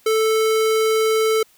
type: tone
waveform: square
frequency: 440 Hz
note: A4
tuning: in tune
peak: -16 dBFS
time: 0.06-1.43 s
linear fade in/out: 5 ms
effects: white hiss -55 dBFS RMS until 1.57 s